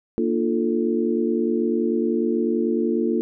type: chord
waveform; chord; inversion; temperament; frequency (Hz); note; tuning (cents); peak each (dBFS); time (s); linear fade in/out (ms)
sine; Bb major seventh; none; equal with one note detuned; 233.1 / 299.8 / 349.2 / 440; Bb3 / D4 / F4 / A4; 0 / +36 / 0 / 0; -23 / -27 / -23 / -26; 0.18-3.21; 0
effects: none